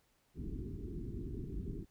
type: low-pass noise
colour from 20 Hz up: pink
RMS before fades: -42 dBFS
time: 0.34-1.86 s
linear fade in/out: 50 ms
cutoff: 410 Hz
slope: 96 dB/octave
effects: pink hiss -74 dBFS RMS until 1.9 s